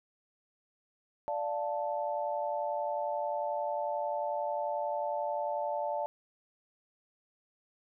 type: chord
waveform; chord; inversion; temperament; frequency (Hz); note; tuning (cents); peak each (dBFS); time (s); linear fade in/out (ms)
sine; D minor; none; equal; 587.3 / 698.5 / 880; D5 / F5 / A5; 0 / 0 / 0; -34 / -37 / -35; 1.28-6.06; 0
effects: none